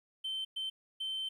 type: tone bursts at uneven times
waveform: triangle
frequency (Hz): 3095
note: G7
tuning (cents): -23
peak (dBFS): -32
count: 3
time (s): 0.24-0.45 / 0.56-0.7 / 1-1.29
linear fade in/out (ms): 10
effects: tanh soft clip ceiling -30 dBFS + 12-bit